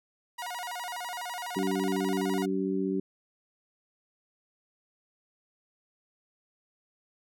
sawtooth tone with vibrato, 832 Hz, G#5, 3 cents sharp, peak -31 dBFS, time 0.38-2.46 s, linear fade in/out 10 ms, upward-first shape square, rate 12 Hz, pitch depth 250 cents each way
harmonic tone, 95.5 Hz, G2, 45 cents flat, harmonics 2 / 3 / 4, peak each -31 / -31 / -31 dBFS, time 1.56-3 s, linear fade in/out 5 ms
effects none

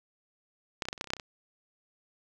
clicks, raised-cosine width 0.2 ms, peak -14 / -21 / -14 / -17 / -29 / -13 / -24 / -29 / -14 / -10 / -28 / -23 dBFS, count 12, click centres 0.822 / 0.854 / 0.886 / 0.929 / 0.978 / 1.011 / 1.043 / 1.073 / 1.104 / 1.135 / 1.167 / 1.198 s, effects none

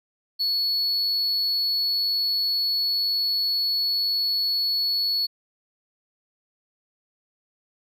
triangle tone, 4399 Hz, C#8, 14 cents flat, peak -20 dBFS, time 0.39-5.27 s, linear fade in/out 20 ms, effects none

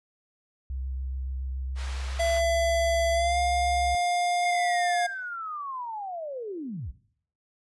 sine tone with vibrato, 65.41 Hz, C2, in tune, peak -30 dBFS, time 0.7-3.95 s, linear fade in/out 0 ms, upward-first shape sine, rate 7.1 Hz, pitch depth 19 cents each way
pink band-pass noise, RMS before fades -43 dBFS, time 1.75-2.42 s, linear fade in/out 50 ms, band 790 to 5900 Hz, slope 12 dB/octave
square tone with pitch glide, 671 to 706.4 Hz, E5 to F5, +31 to +20 cents, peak -24 dBFS, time 2.19-5.07 s, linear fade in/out 10 ms, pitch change +89 cents, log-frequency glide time 3.13-3.38 s
sine linear sweep, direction down, 2172 to 42.23 Hz, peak -32 dBFS, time 4.42-6.92 s, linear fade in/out 20 ms
effects noise-tail reverb RT60 0.6 s tail -18 dB re dry + resampled to 24000 Hz

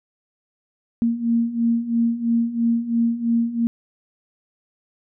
sine beating tone pair, 230.6 / 233.6 Hz, A#3 / A#3, -19 / +4 cents, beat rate 3 Hz, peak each -23 / -19 dBFS, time 1.02-3.67 s, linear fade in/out 0 ms, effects none

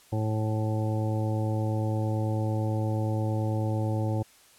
harmonic tone, 108.8 Hz, A2, 19 cents flat, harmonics 1 / 2 / 3 / 4 / 5 / 7 / 8, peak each -26 / -36 / -34 / -41 / -36 / -40 / -42 dBFS, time 0.12-4.23 s, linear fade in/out 10 ms, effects white hiss -57 dBFS RMS until 4.58 s + low-pass 12000 Hz 12 dB/octave

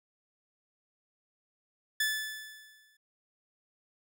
sawtooth tone with exponential decay, 1739 Hz, A6, 21 cents flat, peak -22 dBFS, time 2-2.97 s, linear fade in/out 5 ms, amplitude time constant 210 ms, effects none

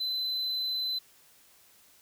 sine tone, 4036 Hz, B7, 37 cents sharp, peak -26 dBFS, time 0-0.99 s, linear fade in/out 10 ms, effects tanh soft clip ceiling -28 dBFS + white hiss -60 dBFS RMS until 2.01 s

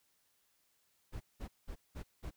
brown noise bursts, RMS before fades -43 dBFS, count 5, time 1.12-2.31 s, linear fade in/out 20 ms, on 86 ms, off 190 ms, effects white hiss -75 dBFS RMS until 2.36 s

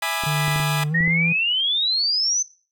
15% pulse chord, E dominant seventh, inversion none, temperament equal with one note detuned, 659.3 / 830.6 / 987.8 / 1201.4 Hz, E5 / G#5 / B5 / D6, 0 / 0 / 0 / +39 cents, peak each -23 / -20 / -23 / -23 dBFS, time 0.02-0.84 s, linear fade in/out 5 ms
clicks, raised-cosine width 3 ms, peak -20 dBFS, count 6, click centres 0.237 / 0.481 / 0.561 / 0.6 / 1.007 / 1.078 s
triangle tone with pitch glide, 149.4 to 166.73 Hz, D3 to E3, +30 to +20 cents, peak -19 dBFS, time 0.26-1.33 s, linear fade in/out 10 ms, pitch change +190 cents, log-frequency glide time 0.89-0.95 s
sine exponential sweep, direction up, 1823 to 6220 Hz, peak -18 dBFS, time 0.94-2.43 s, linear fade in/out 10 ms
effects noise-tail reverb RT60 0.4 s tail -20 dB re dry

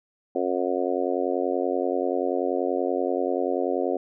harmonic tone, 90.4 Hz, F#2, 40 cents flat, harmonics 3 / 4 / 5 / 6 / 7 / 8, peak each -30 / -28 / -29 / -29 / -32 / -32 dBFS, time 0.35-3.97 s, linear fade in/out 5 ms, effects none

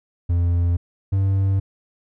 triangle tone pair in turn, 86.5 / 97.09 Hz, F2 / G2, -16 / -16 cents, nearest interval major second, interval 200 cents, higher second, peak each -14 dBFS, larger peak neither, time 0.29-0.77 / 1.12-1.6 s, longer neither, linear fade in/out 10 ms, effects none

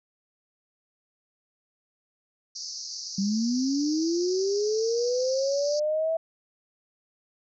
white band-pass noise, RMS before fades -37 dBFS, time 2.55-5.8 s, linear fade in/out 10 ms, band 4500 to 6200 Hz, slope 96 dB/octave
sine linear sweep, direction up, 191 to 657 Hz, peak -23 dBFS, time 3.18-6.17 s, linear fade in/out 5 ms
effects none

